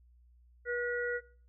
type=harmonic tone; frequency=483.1 Hz; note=B4; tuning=38 cents flat; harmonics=1 / 3 / 4; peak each=-34 / -36 / -40 dBFS; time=0.65-1.21 s; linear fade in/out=50 ms; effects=noise-tail reverb RT60 0.4 s tail -17 dB re dry + added 60 Hz sine -59 dBFS peak until 1.48 s